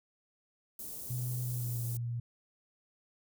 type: band-stop noise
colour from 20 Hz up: white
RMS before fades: -43 dBFS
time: 0.79-1.97 s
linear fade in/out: 2 ms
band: 410 to 9300 Hz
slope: 12 dB/octave
type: tone with pitch glide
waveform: sine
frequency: 124 to 118.67 Hz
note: B2 to A#2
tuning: +7 to +31 cents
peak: -33 dBFS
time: 1.1-2.2 s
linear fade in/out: 5 ms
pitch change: -76 cents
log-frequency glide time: 1.5-1.77 s
effects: none